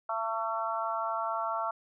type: harmonic tone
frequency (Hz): 224.5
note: A3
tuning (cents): +35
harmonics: 3 / 4 / 5 / 6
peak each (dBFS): -35 / -35 / -35 / -35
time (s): 0.09-1.71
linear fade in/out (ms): 5
effects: none